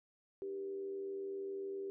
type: tone with frequency modulation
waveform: sine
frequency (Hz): 392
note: G4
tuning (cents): 0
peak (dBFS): -39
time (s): 0.42-1.9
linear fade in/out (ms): 0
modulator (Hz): 87.5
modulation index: 0.37
effects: none